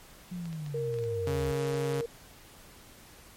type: linear sweep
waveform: sine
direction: down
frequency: 183 to 66.8 Hz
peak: -34 dBFS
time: 0.31-1.52 s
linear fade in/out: 10 ms
type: clicks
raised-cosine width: 0.2 ms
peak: -31 dBFS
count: 7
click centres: 0.456 / 0.529 / 0.663 / 0.941 / 0.987 / 1.039 / 1.27 s
type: tone with vibrato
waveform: sine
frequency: 466 Hz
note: A#4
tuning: 1 cent flat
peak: -30 dBFS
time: 0.74-2.06 s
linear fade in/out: 5 ms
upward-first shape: triangle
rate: 20 Hz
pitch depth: 12 cents each way
type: tone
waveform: sawtooth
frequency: 138.9 Hz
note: C#3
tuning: 4 cents sharp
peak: -27 dBFS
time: 1.27-2.01 s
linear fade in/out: 2 ms
effects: pink hiss -53 dBFS RMS until 3.36 s + MP3 64 kbps